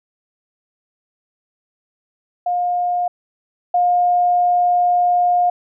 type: tone pair in turn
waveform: sine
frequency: 711 / 711 Hz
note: F5 / F5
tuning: +31 / +31 cents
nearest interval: unison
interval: 0 cents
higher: neither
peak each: -16 / -12 dBFS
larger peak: second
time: 2.46-3.08 / 3.74-5.5 s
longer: second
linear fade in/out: 5 ms
effects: none